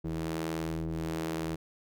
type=ring-modulated tone; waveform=sawtooth; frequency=80.8 Hz; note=E2; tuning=34 cents flat; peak=-25 dBFS; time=0.04-1.56 s; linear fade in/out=10 ms; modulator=243 Hz; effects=none